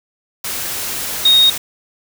sine tone in noise, 3729 Hz, A#7, in tune, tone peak -7 dBFS, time 1.25-1.5 s, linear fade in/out 5 ms, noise white, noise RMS -23 dBFS, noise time 0.44-1.58 s, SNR +13 dB, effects none

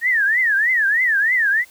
sine tone with vibrato, 1803 Hz, A6, 42 cents sharp, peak -14 dBFS, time 0.01-1.65 s, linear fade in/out 50 ms, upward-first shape triangle, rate 3.2 Hz, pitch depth 260 cents each way, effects white hiss -49 dBFS RMS until 1.7 s

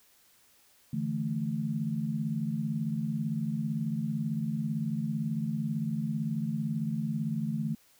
sine chord, D suspended second, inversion none, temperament equal, 146.83 / 164.81 / 220 Hz, D3 / E3 / A3, 0 / 0 / 0 cents, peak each -34 / -34 / -32 dBFS, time 0.93-7.75 s, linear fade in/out 5 ms, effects white hiss -63 dBFS RMS until 7.99 s

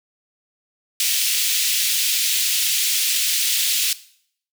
pink high-pass noise, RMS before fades -20 dBFS, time 1-3.93 s, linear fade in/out 2 ms, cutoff 2700 Hz, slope 24 dB/octave, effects noise-tail reverb RT60 0.6 s tail -17 dB re dry

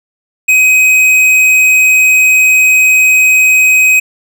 sine tone with tanh clipping, 2522 Hz, D#7, 23 cents sharp, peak -6 dBFS, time 0.48-4 s, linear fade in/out 10 ms, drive 12 dB, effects none

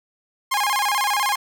sawtooth tone with vibrato, 932.3 Hz, A#5, in tune, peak -15 dBFS, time 0.51-1.36 s, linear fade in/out 10 ms, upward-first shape square, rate 16 Hz, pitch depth 220 cents each way, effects none

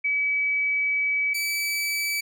sine / sawtooth tone pair in turn, 2285 / 2302 Hz, D7 / D7, -48 / -35 cents, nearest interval unison, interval 13 cents, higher second, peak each -21 dBFS, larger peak neither, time 0.04-1.34 / 1.34-2.21 s, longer first, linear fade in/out 10 ms, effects none

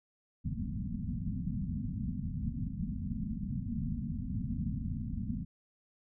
white low-pass noise, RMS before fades -36 dBFS, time 0.44-5.45 s, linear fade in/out 20 ms, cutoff 250 Hz, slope 96 dB/octave, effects none

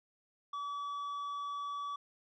triangle tone with tanh clipping, 1145 Hz, D6, 44 cents flat, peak -38 dBFS, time 0.53-1.96 s, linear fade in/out 5 ms, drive 10 dB, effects none

